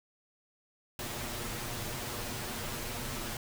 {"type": "noise with comb filter", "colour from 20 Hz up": "pink", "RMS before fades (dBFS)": -38, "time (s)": [0.99, 3.37], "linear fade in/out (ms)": 2, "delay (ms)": 8.4, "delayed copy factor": 0.65, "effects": []}